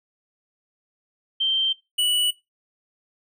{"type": "tone pair in turn", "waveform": ["sine", "square"], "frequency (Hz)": [3136, 2950], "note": ["G7", "F#7"], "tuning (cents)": [0, -6], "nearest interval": "minor second", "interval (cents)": 106, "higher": "first", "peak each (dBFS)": -19, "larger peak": "neither", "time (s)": [[1.4, 1.73], [1.98, 2.31]], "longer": "neither", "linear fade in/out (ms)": 10, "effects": ["noise-tail reverb RT60 0.2 s tail -18 dB re dry"]}